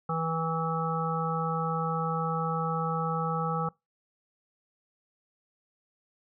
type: harmonic tone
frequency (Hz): 162.9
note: E3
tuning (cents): -20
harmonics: 1 / 3 / 5 / 7 / 8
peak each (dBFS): -31 / -35 / -34 / -36 / -33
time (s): 0.09-3.69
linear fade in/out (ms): 5
effects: noise-tail reverb RT60 0.2 s tail -23 dB re dry